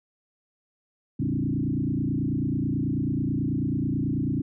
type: tone with frequency modulation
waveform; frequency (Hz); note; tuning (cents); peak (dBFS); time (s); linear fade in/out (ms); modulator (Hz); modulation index
sine; 203.8; G#3; -32; -23; 1.19-4.42; 10; 29.2; 3.5
effects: none